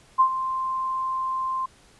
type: tone with ADSR envelope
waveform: sine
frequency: 1046.5 Hz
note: C6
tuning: in tune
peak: -12 dBFS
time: 0.18-1.66 s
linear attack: 23 ms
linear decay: 83 ms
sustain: -12 dB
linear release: 7 ms
effects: pink hiss -55 dBFS RMS until 1.99 s + resampled to 24000 Hz